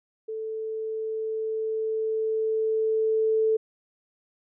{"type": "tone with level ramp", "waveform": "sine", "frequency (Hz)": 440, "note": "A4", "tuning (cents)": 0, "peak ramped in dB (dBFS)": [-30, -19], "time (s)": [0.28, 3.57], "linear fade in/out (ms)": 10, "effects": []}